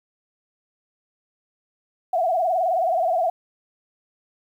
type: tone with vibrato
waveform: sine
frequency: 699 Hz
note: F5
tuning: 1 cent sharp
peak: -18 dBFS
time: 2.13-3.3 s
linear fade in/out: 5 ms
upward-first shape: sine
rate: 19 Hz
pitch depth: 130 cents each way
effects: 9-bit